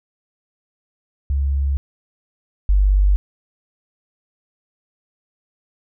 sine tone pair in turn, 69.3 / 48.85 Hz, C#2 / G1, 0 / -5 cents, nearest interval tritone, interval 605 cents, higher first, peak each -16 / -11 dBFS, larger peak second, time 1.3-1.77 / 2.69-3.16 s, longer neither, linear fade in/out 0 ms, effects none

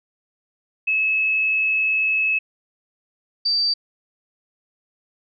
sine tone pair in turn, 2589 / 4648 Hz, E7 / D8, -32 / -19 cents, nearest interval minor seventh, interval 1013 cents, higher second, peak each -17 dBFS, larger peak neither, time 0.87-2.39 / 3.45-3.74 s, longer first, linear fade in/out 10 ms, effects none

